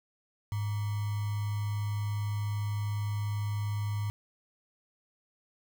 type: tone with sample-and-hold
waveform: sine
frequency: 103.7 Hz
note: G#2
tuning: 2 cents flat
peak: -29 dBFS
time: 0.52-4.1 s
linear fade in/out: 0 ms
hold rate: 1050 Hz
effects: none